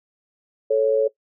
sine tone pair together, 437.7 / 554.4 Hz, A4 / C#5, -9 / 0 cents, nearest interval major third, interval 409 cents, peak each -18 dBFS, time 0.7-1.08 s, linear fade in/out 10 ms, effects noise-tail reverb RT60 0.1 s tail -19 dB re dry

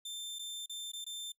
sawtooth tone with dropouts, 3570 Hz, A7, 24 cents sharp, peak -37 dBFS, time 0.05-1.32 s, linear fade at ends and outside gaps 5 ms, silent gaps 0.387-0.392 / 0.66-0.695 / 0.918-0.933 / 1.044-1.064 s, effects noise-tail reverb RT60 0.1 s tail -23 dB re dry + resampled to 32000 Hz

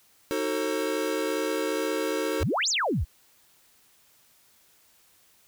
square chord, D# diminished seventh, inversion none, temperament just, 311.1 / 373.4 / 448 / 537.6 Hz, D#4 / F#4 / A4 / C5, 0 / +16 / +31 / +47 cents, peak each -32 / -34 / -31 / -33 dBFS, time 0.31-2.43 s, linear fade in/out 0 ms
sine exponential two-way sweep, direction up then down, 50.9 to 7740 to 50.9 Hz, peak -23 dBFS, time 2.4-3.05 s, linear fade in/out 20 ms, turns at 2.69 s
effects white hiss -61 dBFS RMS until 5.47 s

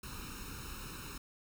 pink noise with comb filter, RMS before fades -45 dBFS, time 0.03-1.18 s, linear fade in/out 5 ms, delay 0.75 ms, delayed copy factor +0.9, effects none

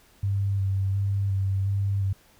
sine tone with vibrato, 98 Hz, G2, in tune, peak -22 dBFS, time 0.23-2.13 s, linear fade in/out 5 ms, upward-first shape square, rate 1.4 Hz, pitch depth 19 cents each way, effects pink hiss -58 dBFS RMS until 2.39 s

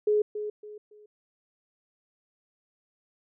sine tone with echo, 421 Hz, G#4, 24 cents sharp, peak -20 dBFS, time 0.07-0.22 s, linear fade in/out 5 ms, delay 280 ms, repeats 3, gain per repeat -10 dB, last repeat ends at 1.06 s, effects none

